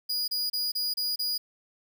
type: tone bursts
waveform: 45% pulse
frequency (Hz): 4899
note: D#8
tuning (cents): -28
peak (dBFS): -26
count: 6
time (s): 0.09-1.38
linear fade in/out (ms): 10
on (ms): 190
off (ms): 30
effects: 10-bit